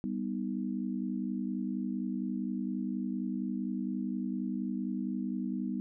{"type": "chord", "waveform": "sine", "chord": "G augmented", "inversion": "none", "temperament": "equal", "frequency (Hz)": [196, 246.9, 311.1], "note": ["G3", "B3", "D#4"], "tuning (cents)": [0, 0, 0], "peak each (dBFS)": [-35, -35, -39], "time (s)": [0.04, 5.8], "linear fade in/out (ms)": 0, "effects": []}